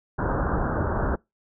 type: low-pass noise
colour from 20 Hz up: pink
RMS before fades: -25 dBFS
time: 0.18-1.16 s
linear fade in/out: 10 ms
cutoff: 1600 Hz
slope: 96 dB/octave
effects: noise-tail reverb RT60 0.2 s tail -24 dB re dry